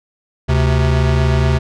square tone pair together, 73.29 / 130.3 Hz, D2 / C3, -3 / -7 cents, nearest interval minor seventh, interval 996 cents, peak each -15 dBFS, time 0.48-1.59 s, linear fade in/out 20 ms, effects low-pass 5000 Hz 12 dB/octave

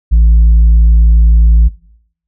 sine tone with tanh clipping, 55.8 Hz, A1, 25 cents sharp, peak -4 dBFS, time 0.11-1.69 s, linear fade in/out 20 ms, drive 2 dB, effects noise-tail reverb RT60 0.7 s tail -20 dB re dry

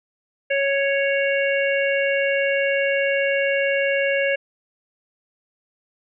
harmonic tone, 554.4 Hz, C#5, in tune, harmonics 1 / 3 / 4 / 5, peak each -20 / -25 / -26 / -27 dBFS, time 0.5-4.36 s, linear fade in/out 10 ms, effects none

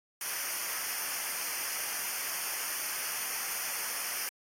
white noise with comb filter, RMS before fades -35 dBFS, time 0.21-4.29 s, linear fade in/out 2 ms, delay 0.26 ms, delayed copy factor -0.85, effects AAC 48 kbps

